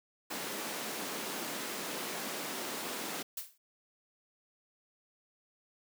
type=high-pass noise; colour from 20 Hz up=pink; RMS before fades=-39 dBFS; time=0.3-3.23 s; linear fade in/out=10 ms; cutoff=210 Hz; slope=24 dB/octave
type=noise with exponential decay; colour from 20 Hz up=blue; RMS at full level=-35 dBFS; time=3.37-3.58 s; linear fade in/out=5 ms; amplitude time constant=45 ms
effects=none